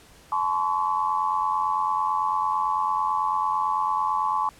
sine tone cluster, 859 / 1037 / 1126 Hz, A5 / C6 / C#6, -42 / -16 / +27 cents, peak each -26 dBFS, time 0.32-4.49 s, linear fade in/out 2 ms, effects pink hiss -52 dBFS RMS until 4.59 s + low-pass 12000 Hz 12 dB/octave

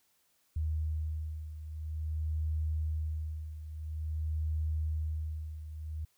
sine beating tone pair, 77.78 / 78.27 Hz, D#2 / D#2, 0 / +11 cents, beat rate 0.49 Hz, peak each -33 / -38 dBFS, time 0.56-6.05 s, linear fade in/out 5 ms, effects white hiss -72 dBFS RMS until 6.17 s

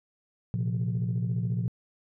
sine chord, Bb suspended second, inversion none, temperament equal, 116.54 / 130.81 / 174.61 Hz, Bb2 / C3 / F3, 0 / 0 / 0 cents, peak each -27 / -31 / -30 dBFS, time 0.54-1.68 s, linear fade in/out 0 ms, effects tanh soft clip ceiling -21 dBFS

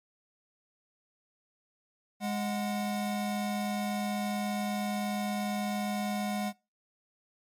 square tone pair together, 206.4 / 733.9 Hz, G#3 / F#5, -10 / -14 cents, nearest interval octave + minor seventh, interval 2196 cents, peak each -32 / -36 dBFS, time 2.2-6.53 s, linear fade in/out 50 ms, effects noise-tail reverb RT60 0.3 s tail -25 dB re dry + MP3 64 kbps

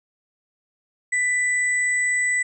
sine tone pair together, 1984 / 7956 Hz, B6 / B8, +7 / +12 cents, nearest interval 2 octaves, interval 2405 cents, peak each -19 / -28 dBFS, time 1.12-2.43 s, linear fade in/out 10 ms, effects none

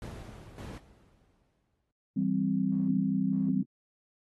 brown noise with exponential decay, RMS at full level -36 dBFS, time 0.02-1.91 s, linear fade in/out 1 ms, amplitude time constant 410 ms
brown noise, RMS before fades -40 dBFS, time 0.58-0.78 s, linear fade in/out 2 ms
sine chord, C major, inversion first, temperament equal, 164.81 / 196 / 261.6 Hz, E3 / G3 / C4, 0 / 0 / 0 cents, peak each -33 / -28 / -30 dBFS, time 2.16-3.63 s, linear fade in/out 10 ms
effects high-pass 60 Hz 12 dB/octave + AAC 32 kbps

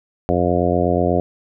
harmonic tone, 88.2 Hz, F2, 18 cents sharp, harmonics 1 / 2 / 3 / 4 / 5 / 6 / 7 / 8, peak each -23 / -23 / -23 / -23 / -23 / -23 / -23 / -23 dBFS, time 0.29-1.2 s, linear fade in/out 0 ms, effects none

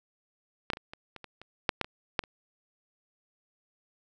clicks, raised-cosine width 0.3 ms, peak -12 / -13 / -26 / -26 / -27 / -27 / -30 / -7 / -10 / -24 / -9 / -30 dBFS, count 12, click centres 0.702 / 0.734 / 0.771 / 0.935 / 1.163 / 1.243 / 1.416 / 1.692 / 1.813 / 1.845 / 2.192 / 2.238 s, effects none

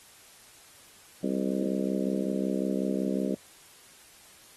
harmonic tone with a mistuned harmonic, 65.41 Hz, C2, in tune, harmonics 3 / 4 / 5 / 6 / 7 / 8 / 9, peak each -30 / -32 / -34 / -36 / -37 / -38 / -39 dBFS, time 1.23-3.35 s, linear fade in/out 5 ms, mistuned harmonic 9, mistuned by +53 cents, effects white hiss -54 dBFS RMS until 4.56 s + AAC 32 kbps

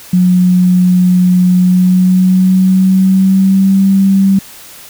sine tone with pitch glide, 181.2 to 194.21 Hz, F#3 to G3, -36 to -16 cents, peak -5 dBFS, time 0.13-4.39 s, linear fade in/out 5 ms, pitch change +120 cents, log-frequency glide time 1.56-3.85 s, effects white hiss -34 dBFS RMS until 4.89 s

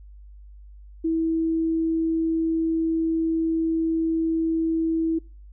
sine tone, 325.5 Hz, E4, 22 cents flat, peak -20 dBFS, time 1.04-5.19 s, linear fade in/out 10 ms, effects noise-tail reverb RT60 0.4 s tail -26 dB re dry + added 50 Hz sine -42 dBFS peak until 5.52 s

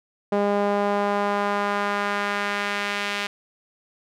sawtooth tone with band-pass filter sweep, 203.3 Hz, G#3, 37 cents flat, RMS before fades -24 dBFS, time 0.32-3.27 s, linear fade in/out 5 ms, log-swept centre 570 to 2600 Hz, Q 1.2, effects none

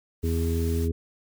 white noise, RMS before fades -43 dBFS, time 0.22-0.89 s, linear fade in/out 50 ms
harmonic tone, 82.6 Hz, E2, 4 cents sharp, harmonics 1 / 2 / 3 / 4 / 5, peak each -24 / -36 / -31 / -37 / -31 dBFS, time 0.23-0.92 s, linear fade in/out 10 ms
effects none

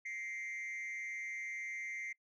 sine tone with frequency modulation, 2093 Hz, C7, in tune, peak -37 dBFS, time 0.05-2.13 s, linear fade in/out 10 ms, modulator 191 Hz, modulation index 0.54, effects noise-tail reverb RT60 0.1 s tail -25 dB re dry + tanh soft clip ceiling -39 dBFS

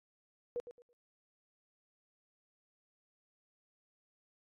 sine tone with echo, 483.1 Hz, B4, 38 cents flat, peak -34 dBFS, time 0.56-0.6 s, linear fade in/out 0 ms, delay 110 ms, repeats 3, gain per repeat -12 dB, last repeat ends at 0.93 s, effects AAC 32 kbps

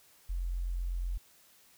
sine tone, 44.01 Hz, F1, 14 cents sharp, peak -31 dBFS, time 0.29-1.18 s, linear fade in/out 10 ms, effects white hiss -62 dBFS RMS until 1.77 s

